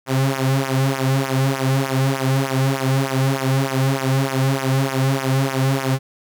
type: tone with flanger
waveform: sawtooth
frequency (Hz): 134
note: C3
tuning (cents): +42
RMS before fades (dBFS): -19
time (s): 0.06-5.99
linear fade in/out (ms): 50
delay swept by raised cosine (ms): 0.23 to 3.23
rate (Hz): 3.3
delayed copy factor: -1
effects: none